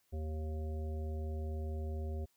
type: harmonic tone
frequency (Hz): 77.78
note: D#2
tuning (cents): 0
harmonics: 1 / 3 / 5 / 7 / 9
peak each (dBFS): -36 / -49 / -48 / -52 / -55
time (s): 0.12-2.26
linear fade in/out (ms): 20
effects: white hiss -75 dBFS RMS until 2.36 s